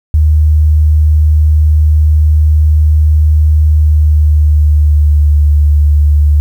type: tone with pitch glide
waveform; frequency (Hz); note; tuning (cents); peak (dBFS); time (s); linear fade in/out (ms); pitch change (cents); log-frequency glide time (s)
sine; 76.5 to 73.81; D#2 to D2; -29 to +9; -4; 0.14-6.4; 0; -62; 3.67-5.4
effects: 7-bit